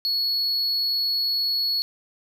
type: tone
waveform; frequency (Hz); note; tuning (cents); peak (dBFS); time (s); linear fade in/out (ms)
triangle; 4371; C#8; -25; -20; 0.05-1.82; 0
effects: none